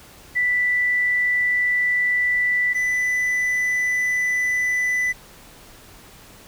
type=tone pair in turn; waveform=sine / triangle; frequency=1975.5 / 1992.7 Hz; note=B6 / B6; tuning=0 / +15 cents; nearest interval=unison; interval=15 cents; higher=second; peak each=-17 dBFS; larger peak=neither; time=0.35-2.74 / 2.74-5.13 s; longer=neither; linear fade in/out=20 ms; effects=pink hiss -46 dBFS RMS until 6.47 s